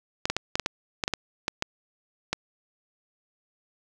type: clicks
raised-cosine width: 0.2 ms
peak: -8 dBFS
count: 12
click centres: 0.255 / 0.3 / 0.366 / 0.555 / 0.597 / 0.661 / 1.038 / 1.079 / 1.137 / 1.481 / 1.624 / 2.33 s
effects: none